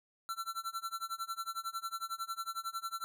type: tone with tremolo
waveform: square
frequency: 1350 Hz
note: E6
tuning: 41 cents sharp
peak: -35 dBFS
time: 0.29-3.04 s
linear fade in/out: 0 ms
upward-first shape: sine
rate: 11 Hz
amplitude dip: 95%
effects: none